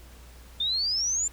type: exponential sweep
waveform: sine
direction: up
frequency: 3560 to 7300 Hz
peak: -24 dBFS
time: 0.6-1.28 s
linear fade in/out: 5 ms
effects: added 60 Hz sine -47 dBFS peak until 1.32 s + pink hiss -53 dBFS RMS until 1.32 s